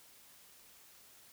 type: silence
effects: white hiss -60 dBFS RMS until 1.32 s